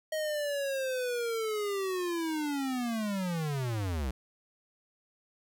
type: linear sweep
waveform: square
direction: down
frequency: 630 to 59.6 Hz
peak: -31 dBFS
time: 0.12-4.11 s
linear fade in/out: 5 ms
effects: none